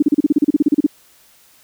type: tone bursts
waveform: sine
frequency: 293.7 Hz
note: D4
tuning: in tune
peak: -8 dBFS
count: 15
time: 0-0.865 s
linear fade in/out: 5 ms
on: 25 ms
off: 35 ms
effects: white hiss -51 dBFS RMS until 1.63 s